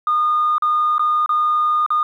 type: tone with dropouts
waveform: sine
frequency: 1222 Hz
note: D#6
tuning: 32 cents flat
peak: -13 dBFS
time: 0.07-2.03 s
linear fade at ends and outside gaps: 2 ms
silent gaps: 0.582-0.622 / 0.982-0.994 / 1.261-1.292 / 1.863-1.904 s
effects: tanh soft clip ceiling -10 dBFS + 9-bit